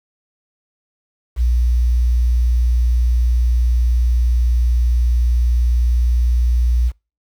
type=tone with quantisation; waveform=sine; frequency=59.9 Hz; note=A#1; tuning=48 cents sharp; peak=-12 dBFS; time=1.36-6.92 s; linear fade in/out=50 ms; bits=7; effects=noise-tail reverb RT60 0.3 s tail -26 dB re dry